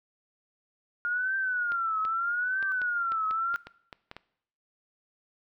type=tone with vibrato; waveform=sine; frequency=1418 Hz; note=F6; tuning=26 cents sharp; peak=-26 dBFS; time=1.05-3.56 s; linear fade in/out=0 ms; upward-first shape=triangle; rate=0.79 Hz; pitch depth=180 cents each way
type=clicks; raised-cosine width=0.3 ms; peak=-25 dBFS; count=11; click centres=1.72 / 2.051 / 2.627 / 2.817 / 3.12 / 3.31 / 3.542 / 3.67 / 3.928 / 4.114 / 4.166 s
type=tone with exponential growth; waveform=sine; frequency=1174.7 Hz; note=D6; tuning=in tune; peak=-35 dBFS; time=2.43-2.72 s; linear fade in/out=0 ms; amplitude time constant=62 ms
effects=noise-tail reverb RT60 0.7 s tail -20 dB re dry